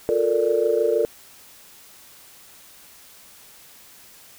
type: chord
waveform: sine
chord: Bb major seventh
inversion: second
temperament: equal with one note detuned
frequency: 353.7 / 440 / 466.2 / 587.3 Hz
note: F4 / A4 / Bb4 / D5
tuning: +22 / 0 / 0 / 0 cents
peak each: -26 / -21 / -21 / -24 dBFS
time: 0.09-1.05 s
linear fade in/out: 0 ms
effects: tanh soft clip ceiling -7 dBFS + white hiss -48 dBFS RMS until 4.38 s